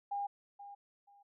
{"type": "tone with echo", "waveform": "sine", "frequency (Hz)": 807, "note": "G#5", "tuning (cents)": -50, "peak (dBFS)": -34, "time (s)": [0.11, 0.27], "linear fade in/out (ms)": 10, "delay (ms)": 480, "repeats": 2, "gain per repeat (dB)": -13, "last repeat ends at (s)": 1.23, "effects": []}